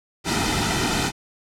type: noise with comb filter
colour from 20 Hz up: pink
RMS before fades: -22 dBFS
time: 0.24-1.12 s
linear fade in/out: 50 ms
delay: 1.8 ms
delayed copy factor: -0.7
effects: low-pass 8000 Hz 12 dB/octave